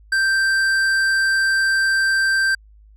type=tone with tanh clipping; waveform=sine; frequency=1568 Hz; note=G6; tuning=in tune; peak=-17 dBFS; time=0.12-2.55 s; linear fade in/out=5 ms; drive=12 dB; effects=added 52 Hz sine -45 dBFS peak until 2.96 s